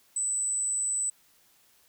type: tone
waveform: sine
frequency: 7990 Hz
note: B8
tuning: 19 cents sharp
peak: -26 dBFS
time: 0.16-1.1 s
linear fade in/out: 5 ms
effects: white hiss -63 dBFS RMS until 1.88 s